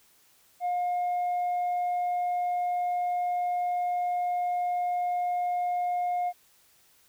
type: tone with tanh clipping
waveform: sine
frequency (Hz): 713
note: F5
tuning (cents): +36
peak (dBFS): -26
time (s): 0.6-6.33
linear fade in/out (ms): 50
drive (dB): 1
effects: white hiss -62 dBFS RMS until 7.08 s